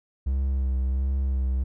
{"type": "tone with vibrato", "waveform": "triangle", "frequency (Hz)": 66, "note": "C2", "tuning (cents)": 16, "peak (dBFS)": -20, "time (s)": [0.26, 1.64], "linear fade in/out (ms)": 10, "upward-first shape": "sine", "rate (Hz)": 1.4, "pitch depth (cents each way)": 35, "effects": []}